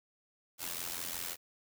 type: noise with amplitude modulation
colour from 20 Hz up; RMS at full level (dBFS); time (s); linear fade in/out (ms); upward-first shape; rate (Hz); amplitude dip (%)
white; -36; 0.58-1.37; 50; sine; 85.5; 80
effects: none